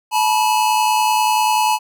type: tone pair together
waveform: square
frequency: 862.8 / 973 Hz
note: A5 / B5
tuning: -34 / -26 cents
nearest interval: major second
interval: 208 cents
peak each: -16 / -19 dBFS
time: 0.11-1.79 s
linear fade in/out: 50 ms
effects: none